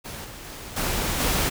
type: noise with level steps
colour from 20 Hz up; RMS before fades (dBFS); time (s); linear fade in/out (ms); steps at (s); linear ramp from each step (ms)
pink; -36 / -40 / -38 / -26 / -23; 0.04-1.5; 20; 0.24 / 0.44 / 0.76 / 1.19; 10
effects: none